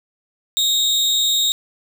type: tone with amplitude modulation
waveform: 35% pulse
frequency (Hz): 3729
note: A#7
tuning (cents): 0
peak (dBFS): -11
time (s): 0.57-1.52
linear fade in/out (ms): 0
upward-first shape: sine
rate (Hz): 298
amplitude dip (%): 45
effects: 8-bit